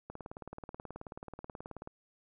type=click train; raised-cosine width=1 ms; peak=-29 dBFS; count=34; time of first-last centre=0.1-1.874 s; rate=18.6 Hz; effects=none